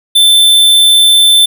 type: tone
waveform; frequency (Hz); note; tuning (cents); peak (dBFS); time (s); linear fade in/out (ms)
square; 3539; A7; +9; -4; 0.15-1.46; 10
effects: none